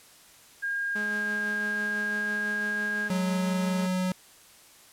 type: tone with pitch glide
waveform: sine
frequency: 1619 to 1628.4 Hz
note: G#6 to G#6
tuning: -45 to -35 cents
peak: -27 dBFS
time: 0.62-3.09 s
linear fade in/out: 20 ms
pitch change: +10 cents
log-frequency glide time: 1.4-2.45 s
type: tone with tremolo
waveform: sawtooth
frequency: 209.5 Hz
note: G#3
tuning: 15 cents sharp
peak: -30 dBFS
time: 0.95-3.87 s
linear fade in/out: 10 ms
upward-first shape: sine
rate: 6 Hz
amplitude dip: 25%
type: tone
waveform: square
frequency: 184.3 Hz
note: F#3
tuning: 7 cents flat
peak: -26 dBFS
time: 3.1-4.12 s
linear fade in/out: 2 ms
effects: white hiss -54 dBFS RMS until 4.92 s + low-pass 12000 Hz 12 dB/octave